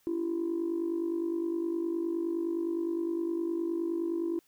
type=tone with amplitude modulation; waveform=sine; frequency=336.2 Hz; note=E4; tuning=34 cents sharp; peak=-24 dBFS; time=0.07-4.39 s; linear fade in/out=0 ms; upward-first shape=sine; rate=49.7 Hz; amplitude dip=75%; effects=tanh soft clip ceiling -24 dBFS + white hiss -68 dBFS RMS until 4.47 s